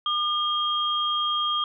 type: tone pair together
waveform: sine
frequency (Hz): 1210 / 3230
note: D#6 / G#7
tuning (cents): -49 / -49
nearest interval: octave + perfect fourth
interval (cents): 1700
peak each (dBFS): -25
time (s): 0.06-1.64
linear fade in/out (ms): 2
effects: none